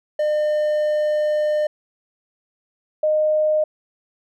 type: tone pair in turn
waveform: triangle / sine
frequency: 604 / 614.9 Hz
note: D5 / D#5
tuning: +48 / -21 cents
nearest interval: unison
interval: 31 cents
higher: second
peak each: -15 dBFS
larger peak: neither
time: 0.19-1.67 / 3.03-3.64 s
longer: first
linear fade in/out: 5 ms
effects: none